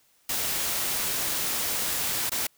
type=noise with dropouts; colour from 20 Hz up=white; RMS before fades=-28 dBFS; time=0.29-2.47 s; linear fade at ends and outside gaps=5 ms; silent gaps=2.296-2.317 s; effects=white hiss -64 dBFS RMS until 2.57 s